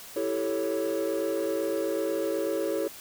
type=chord; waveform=triangle; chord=A dominant seventh; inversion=second; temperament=equal; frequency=329.6 / 392 / 440 / 554.4 Hz; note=E4 / G4 / A4 / C#5; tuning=0 / 0 / 0 / 0 cents; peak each=-29 / -30 / -29 / -28 dBFS; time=0.16-2.88 s; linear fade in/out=5 ms; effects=tanh soft clip ceiling -19 dBFS + white hiss -45 dBFS RMS until 3 s